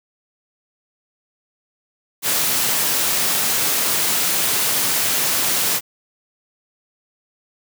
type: high-pass noise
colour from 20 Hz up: white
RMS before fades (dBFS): -19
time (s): 2.22-5.81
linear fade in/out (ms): 50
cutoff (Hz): 100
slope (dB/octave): 48
effects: none